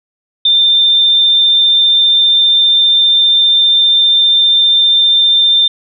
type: tone with vibrato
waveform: sine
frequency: 3585 Hz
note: A7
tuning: 32 cents sharp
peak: -6 dBFS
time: 0.45-5.68 s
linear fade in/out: 5 ms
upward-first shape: triangle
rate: 15 Hz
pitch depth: 9 cents each way
effects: none